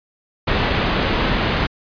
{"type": "low-pass noise", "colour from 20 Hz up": "pink", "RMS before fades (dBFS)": -19, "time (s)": [0.47, 1.67], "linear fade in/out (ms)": 10, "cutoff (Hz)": 3800, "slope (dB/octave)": 24, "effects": ["resampled to 11025 Hz"]}